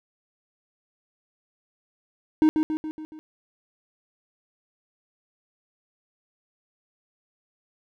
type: tone with echo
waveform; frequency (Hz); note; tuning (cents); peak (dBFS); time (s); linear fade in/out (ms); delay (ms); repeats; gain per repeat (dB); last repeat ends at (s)
triangle; 311.1; D#4; 0; -12; 2.42-2.49; 0; 140; 5; -5; 3.19
effects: none